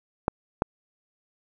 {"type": "clicks", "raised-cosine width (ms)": 1, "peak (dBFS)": -7, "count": 2, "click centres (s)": [0.281, 0.621], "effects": []}